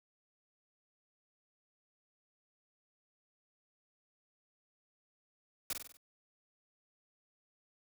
white noise with echo, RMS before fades -36 dBFS, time 5.7-5.73 s, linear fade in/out 2 ms, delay 48 ms, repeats 5, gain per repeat -5 dB, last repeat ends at 5.97 s, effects high-pass 60 Hz 12 dB/octave

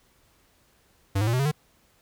square tone with pitch steps, 97.9 / 106.76 / 116.42 / 126.96 / 138.45 / 150.98 Hz, G2 / G#2 / A#2 / B2 / C#3 / D3, -2 / +48 / -2 / +48 / -2 / +48 cents, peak -22 dBFS, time 1.15-1.516 s, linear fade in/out 10 ms, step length 61 ms, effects pink hiss -63 dBFS RMS until 2.01 s

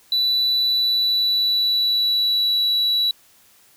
sine tone with pitch glide, 3966 to 3927 Hz, B7 to B7, +7 to -11 cents, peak -14 dBFS, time 0.12-3.11 s, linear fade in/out 2 ms, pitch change -18 cents, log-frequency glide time 0.59-2.63 s, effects tanh soft clip ceiling -15 dBFS + white hiss -54 dBFS RMS until 3.76 s

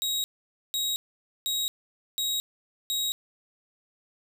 sawtooth tone bursts, 3805 Hz, A#7, 35 cents sharp, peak -23 dBFS, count 5, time 0.02-3.12 s, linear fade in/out 0 ms, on 220 ms, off 500 ms, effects none

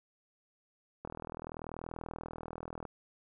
click train, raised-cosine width 1 ms, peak -27 dBFS, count 74, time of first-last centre 1.05-2.852 s, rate 40.5 Hz, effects none

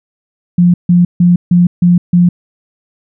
sine tone bursts, 175.8 Hz, F3, 12 cents sharp, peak -4 dBFS, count 6, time 0.58-2.29 s, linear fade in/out 5 ms, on 160 ms, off 150 ms, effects none

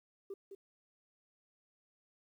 sine tone with echo, 393.1 Hz, G4, 5 cents sharp, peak -39 dBFS, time 0.3-0.34 s, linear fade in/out 5 ms, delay 210 ms, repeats 1, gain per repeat -7 dB, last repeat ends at 0.55 s, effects tanh soft clip ceiling -38 dBFS + 12-bit

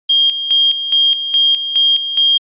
sine tone with tremolo, 3222 Hz, G7, 47 cents sharp, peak -8 dBFS, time 0.09-2.38 s, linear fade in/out 10 ms, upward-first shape square, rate 2.4 Hz, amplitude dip 65%, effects resampled to 8000 Hz

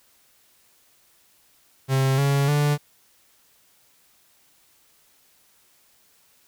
45% pulse tone with pitch steps, 133.6 / 139.92 / 146.54 Hz, C3 / C#3 / D3, +36 / +17 / -3 cents, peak -18 dBFS, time 1.88-2.78 s, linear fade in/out 50 ms, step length 300 ms, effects white hiss -60 dBFS RMS until 6.47 s

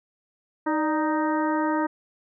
harmonic tone with a mistuned harmonic, 311.1 Hz, D#4, in tune, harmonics 1 / 2 / 3 / 4 / 5 / 6, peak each -24 / -30 / -27 / -33 / -35 / -37 dBFS, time 0.66-1.87 s, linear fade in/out 10 ms, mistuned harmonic 2, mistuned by -73 cents, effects none

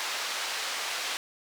white band-pass noise, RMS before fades -33 dBFS, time 0-1.17 s, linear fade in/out 0 ms, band 650 to 4500 Hz, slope 12 dB/octave, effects none

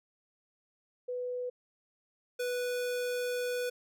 sine / square tone pair in turn, 495.9 / 492.8 Hz, B4 / B4, +7 / -4 cents, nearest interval unison, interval 11 cents, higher first, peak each -33 / -32 dBFS, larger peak second, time 1.08-1.5 / 2.39-3.7 s, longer second, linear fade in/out 10 ms, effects none

